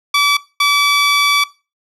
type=tone bursts at uneven times; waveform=15% pulse; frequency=1150 Hz; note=D6; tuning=37 cents flat; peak=-4 dBFS; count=2; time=0.14-0.37 / 0.6-1.44 s; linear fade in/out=5 ms; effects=noise-tail reverb RT60 0.3 s tail -20 dB re dry + low-pass 9000 Hz 12 dB/octave